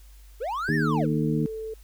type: linear two-way sweep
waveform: triangle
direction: up then down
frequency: 396 to 1866 to 396 Hz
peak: -25 dBFS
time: 0.4-1.07 s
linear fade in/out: 20 ms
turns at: 0.75 s
type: tone with pitch glide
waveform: sine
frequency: 404.2 to 440.8 Hz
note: G#4 to A4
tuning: -47 to +3 cents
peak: -31 dBFS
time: 0.68-1.74 s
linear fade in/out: 5 ms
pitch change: +150 cents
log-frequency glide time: 0.78-0.94 s
type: harmonic tone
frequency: 77.1 Hz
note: D#2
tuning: 15 cents flat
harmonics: 2 / 3 / 4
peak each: -25 / -27 / -28 dBFS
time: 0.69-1.46 s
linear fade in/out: 0 ms
effects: added 50 Hz sine -46 dBFS peak until 1.83 s + white hiss -59 dBFS RMS until 1.83 s